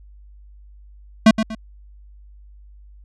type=tone with echo; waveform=square; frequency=220 Hz; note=A3; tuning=in tune; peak=-7 dBFS; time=1.26-1.31 s; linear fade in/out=5 ms; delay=120 ms; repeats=2; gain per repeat=-10 dB; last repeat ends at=1.55 s; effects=added 50 Hz sine -42 dBFS peak until 3.04 s + low-pass 6000 Hz 12 dB/octave